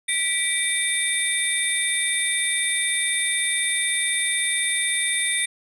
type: tone cluster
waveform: sine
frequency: 1962 / 2318 / 3628 / 8690 / 10340 Hz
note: B6 / D7 / A#7 / C#9 / E9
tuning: -12 / -23 / -48 / -35 / -34 cents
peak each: -26 dBFS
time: 0.08-5.46 s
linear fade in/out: 10 ms
effects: tanh soft clip ceiling -14 dBFS